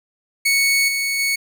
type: tone with level steps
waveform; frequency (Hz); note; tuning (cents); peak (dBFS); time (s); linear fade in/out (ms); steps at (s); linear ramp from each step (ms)
sawtooth; 2217; C#7; 0; -11 / -16 / -14; 0.45-1.36; 10; 0.88 / 1.19; 5
effects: none

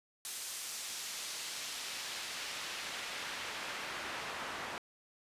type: noise with band-pass filter sweep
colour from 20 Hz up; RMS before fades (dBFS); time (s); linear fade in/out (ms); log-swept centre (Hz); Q
pink; -42; 0.25-4.78; 0; 8300 to 1300; 0.71
effects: resampled to 32000 Hz

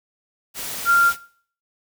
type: tone in noise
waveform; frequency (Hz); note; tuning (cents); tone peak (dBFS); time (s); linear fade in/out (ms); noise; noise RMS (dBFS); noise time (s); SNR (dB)
sine; 1388; F6; -11; -12; 0.85-1.13; 50; white; -30; 0.54-1.17; +15
effects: noise-tail reverb RT60 0.5 s tail -17 dB re dry

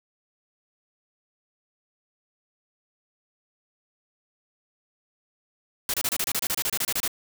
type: noise bursts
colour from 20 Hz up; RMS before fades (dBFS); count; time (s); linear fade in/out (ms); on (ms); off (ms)
white; -26; 16; 5.89-7.078; 2; 48; 28
effects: none

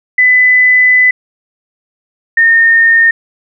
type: tone pair in turn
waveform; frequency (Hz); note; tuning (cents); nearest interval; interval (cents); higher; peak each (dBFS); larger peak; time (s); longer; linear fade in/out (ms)
sine; 2003 / 1830.3; B6 / A#6; +24 / -32; major second; 156; first; -4; neither; 0.18-1.11 / 2.37-3.11; first; 5
effects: none

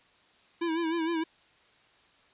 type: tone with vibrato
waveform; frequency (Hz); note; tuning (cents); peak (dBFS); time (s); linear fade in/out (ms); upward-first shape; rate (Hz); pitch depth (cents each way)
square; 329.6; E4; 0; -28; 0.61-1.24; 10; sine; 6.5; 67
effects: white hiss -62 dBFS RMS until 2.33 s + resampled to 8000 Hz

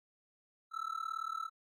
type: tone with amplitude modulation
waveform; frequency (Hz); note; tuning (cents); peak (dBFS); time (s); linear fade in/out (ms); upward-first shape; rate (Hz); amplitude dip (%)
triangle; 1318.5; E6; 0; -31; 0.71-1.5; 50; sine; 37.7; 95
effects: AAC 48 kbps

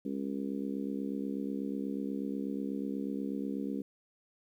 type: harmonic tone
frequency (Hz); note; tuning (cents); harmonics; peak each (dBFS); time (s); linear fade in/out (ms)
68.2; C#2; -28; 3 / 4 / 5 / 6 / 7; -37 / -36 / -44 / -44 / -46; 0.05-3.82; 5
effects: 11-bit

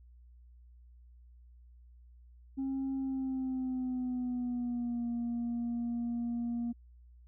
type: tone with pitch glide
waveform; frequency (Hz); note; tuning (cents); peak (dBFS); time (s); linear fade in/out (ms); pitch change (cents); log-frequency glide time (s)
sine; 268.7 to 236.6; C4 to A#3; +46 to +26; -30; 2.57-6.73; 20; -220; 2.95-5.07
effects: tanh soft clip ceiling -30 dBFS + added 60 Hz sine -54 dBFS peak until 7.27 s

